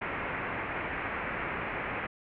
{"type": "low-pass noise", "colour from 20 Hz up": "white", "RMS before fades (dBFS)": -35, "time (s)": [0.01, 2.07], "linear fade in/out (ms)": 10, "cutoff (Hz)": 2400, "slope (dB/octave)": 48, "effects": []}